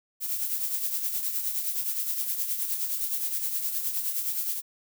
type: noise with tremolo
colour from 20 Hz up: violet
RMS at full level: -27 dBFS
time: 0.2-4.62 s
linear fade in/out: 50 ms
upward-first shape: triangle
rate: 9.6 Hz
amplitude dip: 60%
effects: none